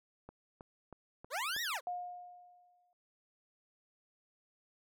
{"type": "click train", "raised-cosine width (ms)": 1, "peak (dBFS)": -35, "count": 5, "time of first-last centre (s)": [0.29, 1.564], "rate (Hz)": 3.14}
{"type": "linear two-way sweep", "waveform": "20% pulse", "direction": "up then down", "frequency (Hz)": [440, 1953, 440], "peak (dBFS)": -30, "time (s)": [1.3, 1.81], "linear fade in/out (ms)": 50, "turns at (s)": 1.62}
{"type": "tone with exponential decay", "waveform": "sine", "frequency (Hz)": 714, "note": "F5", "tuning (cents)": 38, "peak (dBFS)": -34, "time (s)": [1.87, 2.93], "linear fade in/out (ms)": 1, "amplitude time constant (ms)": 230}
{"effects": []}